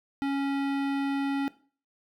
sine tone with hard clipping, 277.2 Hz, C#4, in tune, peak -28 dBFS, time 0.22-1.48 s, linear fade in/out 0 ms, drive 18 dB, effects noise-tail reverb RT60 0.4 s tail -17 dB re dry

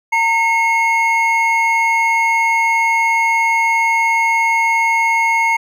triangle tone pair together, 917 / 2166 Hz, A#5 / C#7, -29 / -41 cents, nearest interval octave + minor third, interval 1488 cents, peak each -13 dBFS, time 0.12-5.57 s, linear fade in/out 10 ms, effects none

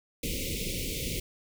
pink band-stop noise, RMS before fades -33 dBFS, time 0.23-1.2 s, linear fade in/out 5 ms, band 550 to 2100 Hz, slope 96 dB/octave, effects none

